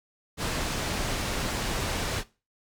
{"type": "low-pass noise", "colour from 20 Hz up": "pink", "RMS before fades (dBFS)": -30, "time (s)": [0.37, 2.24], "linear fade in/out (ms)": 50, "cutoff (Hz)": 8300, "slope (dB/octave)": 12, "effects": ["noise-tail reverb RT60 0.3 s tail -19 dB re dry"]}